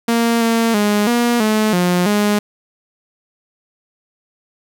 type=tone with pitch steps; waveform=sawtooth; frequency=232.3 / 228.9 / 207.4 / 238.7 / 215.6 / 178.1 / 207.3 Hz; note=A#3 / A#3 / G#3 / A#3 / A3 / F3 / G#3; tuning=-6 / -31 / -2 / +41 / -35 / +34 / -3 cents; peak=-9 dBFS; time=0.08-2.39 s; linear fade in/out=5 ms; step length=330 ms; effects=none